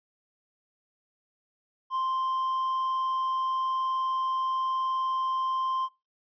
triangle tone, 1046.5 Hz, C6, in tune, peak -24 dBFS, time 1.9-5.89 s, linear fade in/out 50 ms, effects noise-tail reverb RT60 0.3 s tail -25 dB re dry + resampled to 11025 Hz

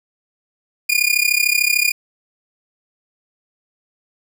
sawtooth tone with amplitude modulation, 2430 Hz, D#7, 42 cents flat, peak -7 dBFS, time 0.89-1.92 s, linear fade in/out 10 ms, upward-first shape sine, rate 33.4 Hz, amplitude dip 90%, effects none

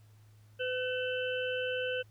harmonic tone with a mistuned harmonic, 506 Hz, B4, 42 cents sharp, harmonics 1 / 3 / 5 / 6, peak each -33 / -38 / -40 / -41 dBFS, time 0.59-2.03 s, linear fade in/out 20 ms, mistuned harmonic 5, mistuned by +85 cents, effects added 106 Hz sine -56 dBFS peak until 2.1 s + pink hiss -69 dBFS RMS until 2.1 s

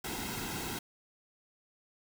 pink noise with comb filter, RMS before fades -38 dBFS, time 0.04-0.79 s, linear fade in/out 5 ms, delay 1.7 ms, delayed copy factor -0.65, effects none

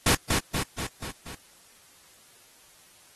pink noise with echo, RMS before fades -21 dBFS, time 0.06-0.15 s, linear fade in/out 5 ms, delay 240 ms, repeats 5, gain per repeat -4 dB, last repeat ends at 1.35 s, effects white hiss -56 dBFS RMS until 3.15 s + AAC 32 kbps

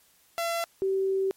sawtooth / sine tone pair in turn, 676 / 385.2 Hz, E5 / G4, +43 / -30 cents, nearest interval minor seventh, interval 973 cents, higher first, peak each -23 dBFS, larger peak neither, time 0.38-0.64 / 0.82-1.31 s, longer second, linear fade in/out 0 ms, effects white hiss -62 dBFS RMS until 1.36 s + MP3 64 kbps

